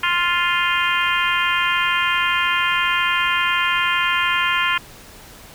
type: harmonic tone with a mistuned harmonic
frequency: 349.6 Hz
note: F4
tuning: 2 cents sharp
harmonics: 3 / 4 / 5 / 6 / 7 / 8 / 9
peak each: -22 / -23 / -24 / -25 / -25 / -26 / -27 dBFS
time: 0.03-4.78 s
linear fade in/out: 5 ms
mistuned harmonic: 7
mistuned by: +17 cents
effects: pink hiss -42 dBFS RMS until 5.54 s